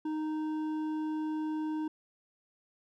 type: tone with hard clipping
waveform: sine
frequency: 310 Hz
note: D#4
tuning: 6 cents flat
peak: -33 dBFS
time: 0.05-1.88 s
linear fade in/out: 5 ms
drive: 7 dB
effects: none